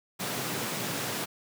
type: high-pass noise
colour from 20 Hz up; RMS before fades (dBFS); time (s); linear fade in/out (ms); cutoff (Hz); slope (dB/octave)
pink; -33; 0.19-1.26; 20; 110; 96
effects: none